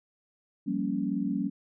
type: chord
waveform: sine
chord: G half-diminished seventh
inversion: third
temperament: equal with one note detuned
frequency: 174.61 / 196 / 233.1 / 278.9 Hz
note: F3 / G3 / Bb3 / Db4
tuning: 0 / 0 / 0 / +11 cents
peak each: -37 / -31 / -33 / -31 dBFS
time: 0.66-1.5 s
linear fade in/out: 20 ms
effects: none